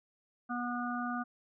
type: harmonic tone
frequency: 243.1 Hz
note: B3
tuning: 27 cents flat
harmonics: 1 / 3 / 5 / 6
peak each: -36 / -40 / -39 / -41 dBFS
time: 0.49-1.24 s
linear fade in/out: 20 ms
effects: none